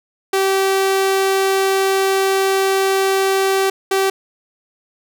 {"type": "tone bursts at uneven times", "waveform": "sawtooth", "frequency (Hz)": 386.5, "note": "G4", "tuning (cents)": -24, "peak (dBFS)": -10, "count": 2, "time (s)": [[0.33, 3.7], [3.91, 4.1]], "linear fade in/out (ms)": 5, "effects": []}